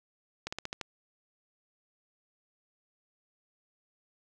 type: slowing click train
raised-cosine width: 0.2 ms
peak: -18 dBFS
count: 6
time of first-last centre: 0.47-0.813 s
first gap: 55 ms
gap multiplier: 1.11
effects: none